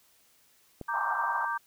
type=click; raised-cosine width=2 ms; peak=-25 dBFS; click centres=0.813 s
type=chord; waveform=sine; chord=G minor; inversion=first; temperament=equal; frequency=932.3 / 1174.7 / 1568 Hz; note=Bb5 / D6 / G6; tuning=0 / 0 / 0 cents; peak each=-33 dBFS; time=0.88-1.58 s; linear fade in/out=10 ms
type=band-pass noise; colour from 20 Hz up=white; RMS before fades=-34 dBFS; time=0.93-1.46 s; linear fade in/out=10 ms; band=740 to 1200 Hz; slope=48 dB/octave
effects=white hiss -64 dBFS RMS until 1.66 s